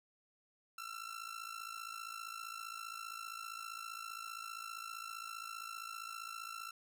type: tone with amplitude modulation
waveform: sawtooth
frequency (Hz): 1347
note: E6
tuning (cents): +37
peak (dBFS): -37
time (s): 0.78-6.71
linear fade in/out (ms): 5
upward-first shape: sine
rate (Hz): 55.2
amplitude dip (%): 80
effects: none